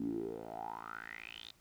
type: tone with band-pass filter sweep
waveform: 10% pulse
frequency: 55.9 Hz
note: A1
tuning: 28 cents sharp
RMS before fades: -43 dBFS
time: 0-1.52 s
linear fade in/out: 5 ms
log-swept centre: 250 to 4000 Hz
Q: 8
effects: pink hiss -68 dBFS RMS until 1.6 s

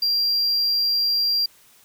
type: tone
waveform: triangle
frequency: 4753 Hz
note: D8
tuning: 20 cents sharp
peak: -17 dBFS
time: 0.02-1.46 s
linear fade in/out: 5 ms
effects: white hiss -54 dBFS RMS until 1.84 s

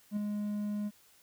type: tone with ADSR envelope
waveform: triangle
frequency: 207.7 Hz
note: G#3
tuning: in tune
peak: -26 dBFS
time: 0.11-0.91 s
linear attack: 58 ms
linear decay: 4 ms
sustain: -4 dB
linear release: 40 ms
effects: white hiss -63 dBFS RMS until 1.22 s

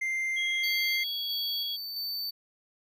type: tone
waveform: triangle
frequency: 2093 Hz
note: C7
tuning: in tune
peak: -26 dBFS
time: 0.01-1.04 s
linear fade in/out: 10 ms
type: tone with pitch glide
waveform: sine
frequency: 3283 to 3331 Hz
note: G#7 to G#7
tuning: -21 to +4 cents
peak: -32 dBFS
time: 0.36-1.77 s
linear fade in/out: 20 ms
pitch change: +25 cents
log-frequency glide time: 0.91-1.06 s
type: tone with tremolo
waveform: square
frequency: 4549 Hz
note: C#8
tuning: 44 cents sharp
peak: -32 dBFS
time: 0.63-2.31 s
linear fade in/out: 10 ms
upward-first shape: square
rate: 1.5 Hz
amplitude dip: 35%
effects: none

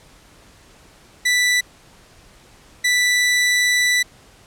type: tone bursts at uneven times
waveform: sawtooth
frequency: 1975.5 Hz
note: B6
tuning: in tune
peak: -11 dBFS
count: 2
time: 1.25-1.61 / 2.84-4.03 s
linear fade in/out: 10 ms
effects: pink hiss -49 dBFS RMS until 4.46 s + low-pass 10000 Hz 12 dB/octave

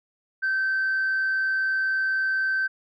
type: tone with frequency modulation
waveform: sine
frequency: 1548 Hz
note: G6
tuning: 22 cents flat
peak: -20 dBFS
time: 0.42-2.68 s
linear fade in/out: 20 ms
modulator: 67.9 Hz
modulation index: 0.22
effects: tanh soft clip ceiling -19 dBFS

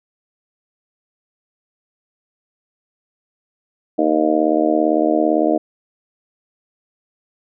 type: harmonic tone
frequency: 77.78 Hz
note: D#2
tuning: in tune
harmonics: 3 / 4 / 5 / 6 / 7 / 8 / 9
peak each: -25 / -17 / -26 / -22 / -26 / -19 / -22 dBFS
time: 3.98-5.58 s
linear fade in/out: 10 ms
effects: none

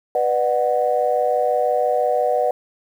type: chord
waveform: sine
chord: B minor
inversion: none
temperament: equal with one note detuned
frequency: 493.9 / 599.7 / 740 Hz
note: B4 / D5 / F#5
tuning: 0 / +36 / 0 cents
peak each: -20 dBFS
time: 0.15-2.51 s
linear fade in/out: 2 ms
effects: tanh soft clip ceiling -6 dBFS + 8-bit

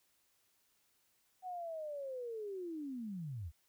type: linear sweep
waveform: sine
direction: down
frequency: 750 to 68.2 Hz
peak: -40 dBFS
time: 1.42-3.52 s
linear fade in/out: 50 ms
effects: white hiss -75 dBFS RMS until 3.68 s

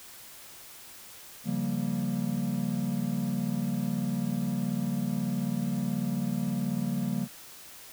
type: chord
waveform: triangle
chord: G half-diminished seventh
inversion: second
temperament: equal with one note detuned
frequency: 138.59 / 174.61 / 194.64 / 233.1 Hz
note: Db3 / F3 / G3 / Bb3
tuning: 0 / 0 / -12 / 0 cents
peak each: -33 / -32 / -30 / -30 dBFS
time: 1.44-7.28 s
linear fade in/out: 50 ms
effects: white hiss -48 dBFS RMS until 7.92 s

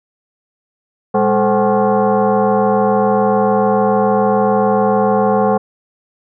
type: tone with frequency modulation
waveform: sine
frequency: 116.54 Hz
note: A#2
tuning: in tune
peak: -10 dBFS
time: 1.14-5.58 s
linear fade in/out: 10 ms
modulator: 320 Hz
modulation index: 2.6
effects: none

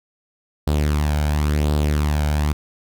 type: tone with flanger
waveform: sawtooth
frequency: 74.5 Hz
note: D2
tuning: 25 cents sharp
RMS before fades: -19 dBFS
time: 0.67-2.53 s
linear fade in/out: 5 ms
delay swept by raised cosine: 0.23 to 1.33 ms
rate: 0.94 Hz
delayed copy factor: +0.55
effects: none

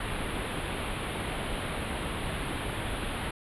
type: band-stop noise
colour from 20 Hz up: pink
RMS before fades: -33 dBFS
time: 0-3.31 s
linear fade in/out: 5 ms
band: 3700 to 10000 Hz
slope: 48 dB/octave
effects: resampled to 24000 Hz

